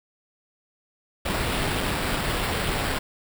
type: noise with sample-and-hold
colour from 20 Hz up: pink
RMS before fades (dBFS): -26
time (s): 1.25-2.99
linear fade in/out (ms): 10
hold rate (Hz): 6300
effects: none